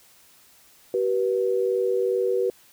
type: tone pair together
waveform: sine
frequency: 382.5 / 485 Hz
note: G4 / B4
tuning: -42 / -31 cents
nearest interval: major third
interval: 411 cents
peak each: -23 dBFS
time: 0.94-2.5 s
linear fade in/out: 2 ms
effects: white hiss -55 dBFS RMS until 2.72 s